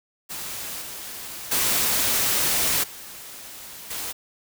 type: noise with level steps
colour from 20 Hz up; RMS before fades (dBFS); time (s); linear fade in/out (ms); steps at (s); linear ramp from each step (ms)
white; -33 / -36 / -22 / -40 / -31; 0.29-4.13; 20; 0.81 / 1.51 / 2.83 / 3.9; 10
effects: none

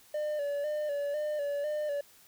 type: tone with vibrato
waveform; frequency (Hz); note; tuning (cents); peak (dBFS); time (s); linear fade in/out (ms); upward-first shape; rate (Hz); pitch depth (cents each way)
triangle; 587.3; D5; 0; -28; 0.14-2.01; 5; square; 2; 44
effects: white hiss -59 dBFS RMS until 2.27 s

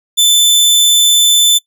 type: tone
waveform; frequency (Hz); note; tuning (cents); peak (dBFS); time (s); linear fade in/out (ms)
sawtooth; 3524; A7; +2; -3; 0.17-1.59; 20
effects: noise-tail reverb RT60 0.1 s tail -22 dB re dry

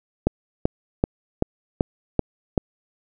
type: click train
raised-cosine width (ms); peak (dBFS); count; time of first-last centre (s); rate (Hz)
2; -4; 7; 0.27-2.578; 2.6
effects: none

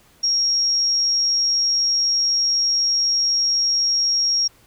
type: tone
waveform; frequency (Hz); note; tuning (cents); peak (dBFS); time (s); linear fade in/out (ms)
sine; 5588; F8; 0; -16; 0.23-4.48; 10
effects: pink hiss -54 dBFS RMS until 4.66 s

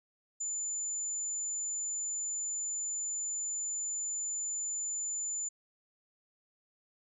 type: tone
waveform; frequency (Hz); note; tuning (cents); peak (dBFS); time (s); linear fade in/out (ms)
sine; 7040; A8; 0; -33; 0.4-5.49; 10
effects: none

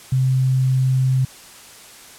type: tone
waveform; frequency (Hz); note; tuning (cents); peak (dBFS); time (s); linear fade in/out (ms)
sine; 130.5; C3; -4; -14; 0.12-1.25; 5
effects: white hiss -42 dBFS RMS until 2.18 s + low-pass 11000 Hz 12 dB/octave

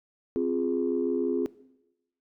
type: chord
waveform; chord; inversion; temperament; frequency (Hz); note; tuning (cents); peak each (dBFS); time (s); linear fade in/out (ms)
sine; F minor; second; equal; 261.6 / 349.2 / 415.3; C4 / F4 / Ab4; 0 / 0 / 0; -28; 0.36-1.46; 0
effects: noise-tail reverb RT60 0.9 s tail -19 dB re dry + tanh soft clip ceiling -16 dBFS

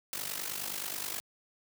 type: noise with amplitude modulation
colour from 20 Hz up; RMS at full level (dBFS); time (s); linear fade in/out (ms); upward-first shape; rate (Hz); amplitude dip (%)
white; -34; 0.13-1.2; 0; sine; 49.5; 75
effects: high-pass 100 Hz 12 dB/octave

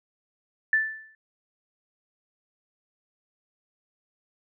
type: tone with exponential decay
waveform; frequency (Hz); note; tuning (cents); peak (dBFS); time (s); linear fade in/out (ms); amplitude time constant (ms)
sine; 1760; A6; 0; -16; 0.73-1.15; 2; 90
effects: none

